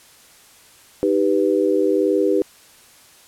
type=chord; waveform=sine; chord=Eb augmented; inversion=none; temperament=equal; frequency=311.1 / 392 / 493.9 Hz; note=Eb4 / G4 / B4; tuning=0 / 0 / 0 cents; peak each=-20 / -18 / -20 dBFS; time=1.03-2.42 s; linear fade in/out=0 ms; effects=white hiss -49 dBFS RMS until 3.27 s + low-pass 12000 Hz 12 dB/octave